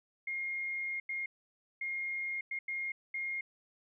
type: tone bursts at uneven times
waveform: sine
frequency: 2135 Hz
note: C7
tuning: 34 cents sharp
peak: -34 dBFS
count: 6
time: 0.27-1 / 1.09-1.26 / 1.81-2.41 / 2.51-2.59 / 2.68-2.92 / 3.14-3.41 s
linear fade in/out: 5 ms
effects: none